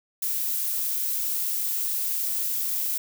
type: noise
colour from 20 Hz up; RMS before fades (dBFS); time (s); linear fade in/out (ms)
violet; -27; 0.22-2.98; 5
effects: none